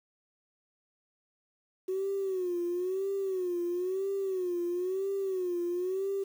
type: tone with vibrato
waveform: sine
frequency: 370 Hz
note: F#4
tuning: in tune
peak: -28 dBFS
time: 1.88-6.24 s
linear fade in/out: 10 ms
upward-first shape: sine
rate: 1 Hz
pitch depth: 110 cents each way
effects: tanh soft clip ceiling -25 dBFS + 9-bit